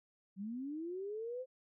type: linear sweep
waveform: sine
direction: up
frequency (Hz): 185 to 523.3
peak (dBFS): -39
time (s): 0.36-1.46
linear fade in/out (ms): 50
effects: none